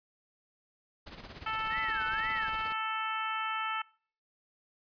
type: noise with tremolo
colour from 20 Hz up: pink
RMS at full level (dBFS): -44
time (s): 1.06-2.73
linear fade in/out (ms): 10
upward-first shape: sine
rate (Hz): 17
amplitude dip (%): 65
type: harmonic tone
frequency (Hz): 440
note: A4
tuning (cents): 0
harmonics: 2 / 3 / 4 / 5 / 6 / 7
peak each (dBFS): -38 / -34 / -41 / -42 / -41 / -43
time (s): 1.46-3.82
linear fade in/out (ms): 5
type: tone with vibrato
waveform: sine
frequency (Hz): 1721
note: A6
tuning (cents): -39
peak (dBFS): -34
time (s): 1.68-2.5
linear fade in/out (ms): 50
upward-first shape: sine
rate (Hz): 2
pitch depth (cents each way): 260
effects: noise-tail reverb RT60 0.5 s tail -25 dB re dry + resampled to 11025 Hz